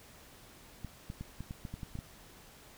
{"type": "clicks", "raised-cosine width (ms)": 5, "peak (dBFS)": -28, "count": 10, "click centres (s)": [0.847, 1.101, 1.21, 1.406, 1.509, 1.652, 1.74, 1.832, 1.954, 1.989], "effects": ["pink hiss -56 dBFS RMS until 2.77 s"]}